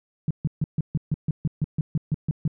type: tone bursts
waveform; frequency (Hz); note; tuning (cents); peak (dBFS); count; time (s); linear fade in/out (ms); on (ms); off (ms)
sine; 153.1; D#3; -28; -19; 14; 0.28-2.478; 2; 27; 140
effects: none